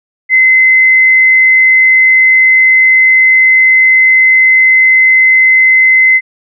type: tone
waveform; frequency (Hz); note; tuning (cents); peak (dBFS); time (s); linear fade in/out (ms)
sine; 2052; C7; -34; -3; 0.29-6.21; 50
effects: none